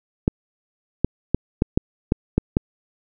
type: clicks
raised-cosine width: 3 ms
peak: -3 dBFS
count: 8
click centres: 0.279 / 1.046 / 1.346 / 1.621 / 1.775 / 2.121 / 2.38 / 2.569 s
effects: none